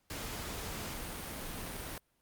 pink noise, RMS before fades -41 dBFS, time 0.1-1.98 s, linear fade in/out 2 ms, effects pink hiss -75 dBFS RMS until 2.21 s + Opus 48 kbps

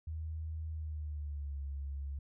sine tone with pitch glide, 79.2 to 69.75 Hz, D#2 to C#2, +31 to +11 cents, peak -37 dBFS, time 0.07-2.19 s, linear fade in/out 5 ms, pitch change -220 cents, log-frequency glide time 0.71-1.6 s, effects none

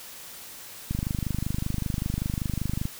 click train, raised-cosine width 5 ms, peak -15 dBFS, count 50, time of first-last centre 0.91-2.854 s, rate 25.2 Hz, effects white hiss -43 dBFS RMS until 2.99 s

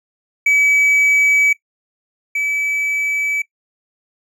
triangle tone pair in turn, 2285 / 2296 Hz, D7 / D7, -48 / -40 cents, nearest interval unison, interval 8 cents, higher second, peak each -9 / -15 dBFS, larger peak first, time 0.46-1.53 / 2.35-3.42 s, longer neither, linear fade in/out 5 ms, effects noise-tail reverb RT60 0.1 s tail -18 dB re dry

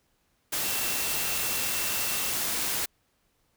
sine tone in noise, 2696 Hz, E7, 38 cents sharp, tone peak -38 dBFS, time 0.63-2.31 s, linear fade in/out 10 ms, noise white, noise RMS -29 dBFS, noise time 0.52-2.86 s, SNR -12 dB, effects pink hiss -71 dBFS RMS until 3.56 s

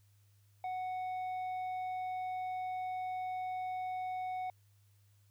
sine tone with tanh clipping, 740 Hz, F#5, in tune, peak -37 dBFS, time 0.64-4.5 s, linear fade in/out 2 ms, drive 6 dB, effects added 101 Hz sine -64 dBFS peak until 5.3 s + white hiss -75 dBFS RMS until 5.3 s

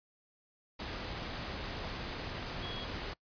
sine tone in noise, 3322 Hz, G#7, in tune, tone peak -43 dBFS, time 2.62-2.85 s, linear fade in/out 10 ms, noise pink, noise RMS -40 dBFS, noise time 0.79-3.14 s, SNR -6 dB, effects noise-tail reverb RT60 0.1 s tail -23 dB re dry + resampled to 11025 Hz

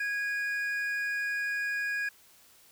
triangle tone pair together, 1652 / 2445 Hz, G#6 / D#7, -10 / -31 cents, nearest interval perfect fifth, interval 679 cents, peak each -28 / -36 dBFS, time 0-2.09 s, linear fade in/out 5 ms, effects white hiss -59 dBFS RMS until 2.71 s

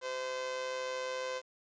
sawtooth tone with amplitude modulation, 514 Hz, C5, 31 cents flat, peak -29 dBFS, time 0.01-1.42 s, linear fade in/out 50 ms, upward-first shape sine, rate 134 Hz, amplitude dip 50%, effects resampled to 16000 Hz + 10-bit

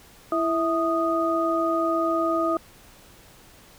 sine tone cluster, 331.8 / 653 / 1240 Hz, E4 / E5 / D#6, +11 / -17 / -6 cents, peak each -25 dBFS, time 0.32-2.57 s, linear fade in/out 2 ms, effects pink hiss -51 dBFS RMS until 3.78 s

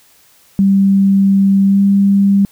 sine tone with pitch glide, 195.8 to 198.3 Hz, G3 to G3, -2 to +20 cents, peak -7 dBFS, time 0.59-2.45 s, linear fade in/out 0 ms, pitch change +22 cents, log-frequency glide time 1.66-1.8 s, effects white hiss -49 dBFS RMS until 2.51 s

